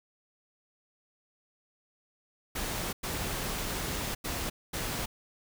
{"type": "noise bursts at uneven times", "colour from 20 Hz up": "pink", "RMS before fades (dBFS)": -34, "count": 4, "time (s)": [[2.55, 2.93], [3.03, 4.15], [4.24, 4.5], [4.73, 5.06]], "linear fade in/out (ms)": 10, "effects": []}